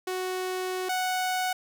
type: tone pair in turn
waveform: sawtooth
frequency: 370 / 740 Hz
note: F#4 / F#5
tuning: 0 / 0 cents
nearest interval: octave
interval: 1200 cents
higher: second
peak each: -25 / -22 dBFS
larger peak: second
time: 0.07-0.89 / 0.89-1.53 s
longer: first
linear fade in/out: 5 ms
effects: none